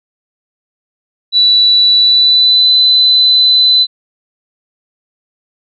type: tone with pitch glide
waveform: sine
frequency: 3951 to 4015 Hz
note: B7 to B7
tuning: 0 to +28 cents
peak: -5 dBFS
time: 1.32-3.87 s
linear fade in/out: 50 ms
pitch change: +28 cents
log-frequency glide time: 1.98-2.73 s
effects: none